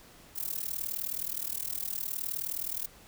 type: noise with amplitude modulation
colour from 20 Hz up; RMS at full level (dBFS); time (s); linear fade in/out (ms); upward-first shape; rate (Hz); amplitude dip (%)
violet; -31; 0.35-2.87; 20; sine; 39.3; 95
effects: pink hiss -55 dBFS RMS until 3.07 s